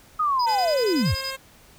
sine linear sweep, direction down, 1273 to 60.9 Hz, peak -19 dBFS, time 0.19-1.15 s, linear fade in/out 10 ms
triangle tone bursts, 4978 Hz, D#8, in tune, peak -27 dBFS, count 10, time 0.39-1.31 s, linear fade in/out 10 ms, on 74 ms, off 20 ms
10% pulse tone with pitch glide, 505 to 533.8 Hz, B4 to C5, +39 to +35 cents, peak -22 dBFS, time 0.46-1.37 s, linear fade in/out 20 ms, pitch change +96 cents, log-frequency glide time 1.01-1.09 s
effects pink hiss -52 dBFS RMS until 1.78 s

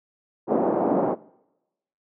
pink band-pass noise, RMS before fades -22 dBFS, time 0.47-1.16 s, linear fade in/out 50 ms, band 230 to 800 Hz, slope 24 dB/octave, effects noise-tail reverb RT60 0.9 s tail -22 dB re dry

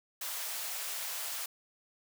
white high-pass noise, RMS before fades -38 dBFS, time 0.21-1.46 s, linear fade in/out 5 ms, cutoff 560 Hz, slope 24 dB/octave, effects none

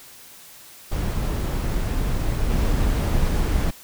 brown noise with level steps, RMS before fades -23 / -20 dBFS, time 0.91-3.71 s, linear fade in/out 10 ms, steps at 2.5 s, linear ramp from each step 10 ms, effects white hiss -45 dBFS RMS until 3.83 s

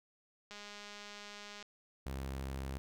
click train, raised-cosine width 0.2 ms, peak -32 dBFS, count 231, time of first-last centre 0.51-1.627 s, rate 206 Hz
sawtooth tone, 67 Hz, C2, 42 cents sharp, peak -35 dBFS, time 2.06-2.78 s, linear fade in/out 0 ms
effects none

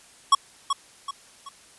square tone with echo, 1108.7 Hz, C#6, in tune, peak -13 dBFS, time 0.32-0.35 s, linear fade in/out 5 ms, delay 380 ms, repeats 3, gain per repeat -8 dB, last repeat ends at 1.49 s, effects white hiss -52 dBFS RMS until 1.78 s + resampled to 24000 Hz

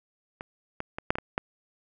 clicks, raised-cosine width 0.5 ms, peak -21 / -17 / -18 / -6 / -14 / -18 / -11 dBFS, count 7, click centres 0.409 / 0.804 / 0.985 / 1.105 / 1.155 / 1.185 / 1.379 s, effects none

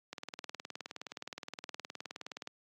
click train, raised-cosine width 0.2 ms, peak -24 dBFS, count 46, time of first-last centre 0.13-2.474 s, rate 19.2 Hz, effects high-pass 200 Hz 12 dB/octave + AAC 48 kbps

